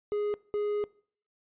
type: tone pair in turn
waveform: triangle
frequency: 415.3 / 415.3 Hz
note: G#4 / G#4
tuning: 0 / 0 cents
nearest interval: unison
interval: 0 cents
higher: neither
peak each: -25 dBFS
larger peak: neither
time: 0.12-0.34 / 0.54-0.84 s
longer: second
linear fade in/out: 0 ms
effects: noise-tail reverb RT60 0.5 s tail -22 dB re dry + resampled to 8000 Hz